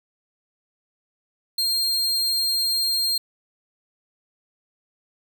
40% pulse tone, 4203 Hz, C8, 7 cents sharp, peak -19 dBFS, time 1.58-3.18 s, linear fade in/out 5 ms, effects none

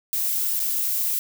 violet noise with dropouts, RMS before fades -24 dBFS, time 0.13-1.19 s, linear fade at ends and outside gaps 0 ms, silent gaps 0.594-0.601 s, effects none

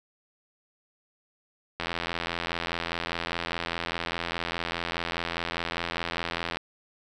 click train, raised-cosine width 0.3 ms, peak -13 dBFS, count 406, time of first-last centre 1.8-6.57 s, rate 84.9 Hz, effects none

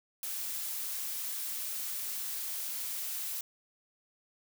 blue noise, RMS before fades -37 dBFS, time 0.23-3.41 s, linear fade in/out 2 ms, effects none

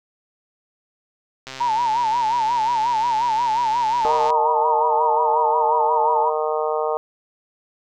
click train, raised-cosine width 0.2 ms, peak -16 dBFS, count 375, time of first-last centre 1.47-4.303 s, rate 132 Hz
sine tone with vibrato, 916 Hz, A#5, 31 cents flat, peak -17 dBFS, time 1.6-6.3 s, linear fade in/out 10 ms, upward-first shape sine, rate 5.6 Hz, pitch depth 110 cents each way
harmonic tone, 154.2 Hz, D#3, 15 cents flat, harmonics 3 / 4 / 5 / 6 / 7 / 8, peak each -23 / -25 / -27 / -29 / -30 / -31 dBFS, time 4.05-6.97 s, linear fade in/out 0 ms
effects none

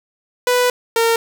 sawtooth tone pair in turn, 494.5 / 458.8 Hz, B4 / A#4, +2 / -28 cents, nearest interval minor second, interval 130 cents, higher first, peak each -9 dBFS, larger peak neither, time 0.47-0.7 / 0.96-1.16 s, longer first, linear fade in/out 2 ms, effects none

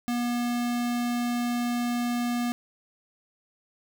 square tone, 240.9 Hz, B3, 43 cents flat, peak -26 dBFS, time 0.08-2.52 s, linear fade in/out 0 ms, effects none

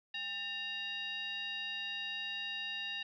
sine tone with frequency modulation, 2794 Hz, F7, in tune, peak -37 dBFS, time 0.14-3.03 s, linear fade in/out 5 ms, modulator 995 Hz, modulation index 1.1, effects none

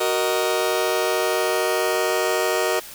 sawtooth chord, D# minor, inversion first, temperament just, 373.4 / 466.7 / 622.3 Hz, F#4 / A#4 / D#5, +16 / +2 / 0 cents, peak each -20 dBFS, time 0-2.8 s, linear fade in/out 10 ms, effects white hiss -39 dBFS RMS until 2.94 s

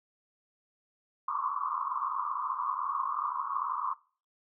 white band-pass noise, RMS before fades -33 dBFS, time 1.28-3.94 s, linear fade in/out 5 ms, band 1000 to 1200 Hz, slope 96 dB/octave, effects noise-tail reverb RT60 0.4 s tail -22 dB re dry

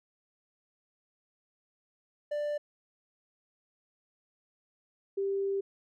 triangle / sine tone pair in turn, 590 / 393.5 Hz, D5 / G4, +8 / +7 cents, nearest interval perfect fifth, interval 701 cents, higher first, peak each -28 dBFS, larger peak neither, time 2.31-2.58 / 5.17-5.61 s, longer second, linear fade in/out 10 ms, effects none

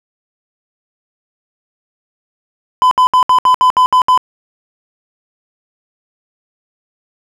triangle tone bursts, 1010 Hz, B5, 39 cents sharp, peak -4 dBFS, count 9, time 2.82-4.176 s, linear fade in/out 0 ms, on 92 ms, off 66 ms, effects none

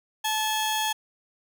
sawtooth tone pair together, 868 / 3277 Hz, A5 / G#7, -24 / -24 cents, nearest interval octave + major seventh, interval 2300 cents, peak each -22 / -26 dBFS, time 0.24-0.93 s, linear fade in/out 10 ms, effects none

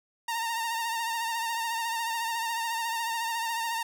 sawtooth tone with vibrato, 919 Hz, A#5, 25 cents flat, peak -25 dBFS, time 0.28-3.83 s, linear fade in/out 5 ms, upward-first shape triangle, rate 14 Hz, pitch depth 51 cents each way, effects none

